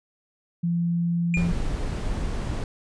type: tone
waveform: sine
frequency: 170.9 Hz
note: F3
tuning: 37 cents flat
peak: -21 dBFS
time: 0.63-1.52 s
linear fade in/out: 10 ms
type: tone with exponential decay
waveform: triangle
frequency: 2414 Hz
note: D7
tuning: 47 cents sharp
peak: -20 dBFS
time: 1.34-1.53 s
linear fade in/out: 1 ms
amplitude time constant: 41 ms
type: noise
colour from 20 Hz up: brown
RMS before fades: -27 dBFS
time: 1.37-2.64 s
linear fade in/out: 2 ms
effects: resampled to 22050 Hz